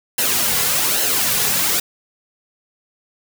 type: noise with flanger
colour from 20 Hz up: white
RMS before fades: -18 dBFS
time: 0.18-1.8 s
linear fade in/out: 5 ms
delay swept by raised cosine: 0.84 to 3.24 ms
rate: 1.2 Hz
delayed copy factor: -0.6
effects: none